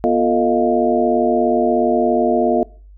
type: tone cluster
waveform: sine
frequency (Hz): 243.9 / 351.7 / 444.1 / 622 / 699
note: B3 / F4 / A4 / D#5 / F5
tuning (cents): -21 / +12 / +16 / -1 / +1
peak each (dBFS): -19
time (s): 0.04-2.63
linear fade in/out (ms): 0
effects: noise-tail reverb RT60 0.4 s tail -22 dB re dry + added 49 Hz sine -39 dBFS peak until 2.97 s